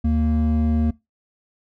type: tone pair together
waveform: triangle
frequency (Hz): 77.09 / 231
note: D#2 / A#3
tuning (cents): -15 / -16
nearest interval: octave + perfect fifth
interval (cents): 1899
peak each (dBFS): -16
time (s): 0.04-0.91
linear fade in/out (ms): 10
effects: noise-tail reverb RT60 0.2 s tail -21 dB re dry + tanh soft clip ceiling -11 dBFS